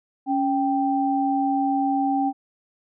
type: tone pair together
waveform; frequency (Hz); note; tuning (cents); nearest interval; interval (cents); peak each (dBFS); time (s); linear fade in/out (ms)
sine; 277.2 / 784; C#4 / G5; 0 / 0; octave + tritone; 1800; -22; 0.26-2.33; 50
effects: none